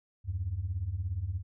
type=beating tone pair; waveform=sine; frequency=79 / 96 Hz; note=D#2 / G2; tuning=+27 / -36 cents; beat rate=17 Hz; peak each=-35 / -32 dBFS; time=0.24-1.43 s; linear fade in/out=50 ms; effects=tanh soft clip ceiling -23 dBFS